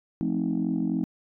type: chord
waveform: sine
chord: F dominant seventh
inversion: none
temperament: just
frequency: 174.61 / 218.3 / 261.9 / 314.3 Hz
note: F3 / A3 / C4 / Eb4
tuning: 0 / -13 / +2 / +18 cents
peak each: -29 / -28 / -28 / -29 dBFS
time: 0.21-1.04 s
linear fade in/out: 0 ms
effects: tanh soft clip ceiling -17 dBFS